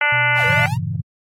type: harmonic tone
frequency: 293.7 Hz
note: D4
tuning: in tune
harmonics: 2 / 3 / 4 / 5 / 6 / 7 / 8 / 9 / 10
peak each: -29 / -23 / -30 / -19 / -29 / -18 / -25 / -28 / -30 dBFS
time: 0.01-0.66 s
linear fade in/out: 2 ms
type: tone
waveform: sine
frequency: 123.47 Hz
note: B2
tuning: in tune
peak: -24 dBFS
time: 0.12-0.83 s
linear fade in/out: 5 ms
type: exponential two-way sweep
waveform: 45% pulse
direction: down then up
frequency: 1118 to 466.2 to 987 Hz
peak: -27 dBFS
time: 0.35-0.78 s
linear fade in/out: 50 ms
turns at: 0.45 s
type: chord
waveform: sine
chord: G diminished seventh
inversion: none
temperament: equal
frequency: 98 / 116.54 / 138.59 / 164.81 Hz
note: G2 / Bb2 / Db3 / Fb3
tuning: 0 / 0 / 0 / 0 cents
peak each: -26 dBFS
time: 0.46-1.02 s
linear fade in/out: 20 ms
effects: AAC 48 kbps